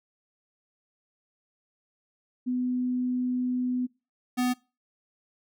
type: tone pair in turn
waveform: sine / square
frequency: 250.3 / 249.3 Hz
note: B3 / B3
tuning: +23 / +16 cents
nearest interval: unison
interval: 7 cents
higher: first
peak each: -25 / -24 dBFS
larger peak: second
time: 2.46-3.87 / 4.37-4.54 s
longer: first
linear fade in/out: 20 ms
effects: noise-tail reverb RT60 0.3 s tail -23 dB re dry